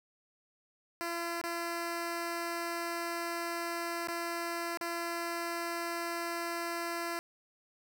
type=tone with dropouts; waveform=10% pulse; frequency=340 Hz; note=F4; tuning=46 cents flat; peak=-26 dBFS; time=1.01-7.19 s; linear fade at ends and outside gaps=0 ms; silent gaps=1.414-1.439 / 4.073-4.084 / 4.773-4.811 s; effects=none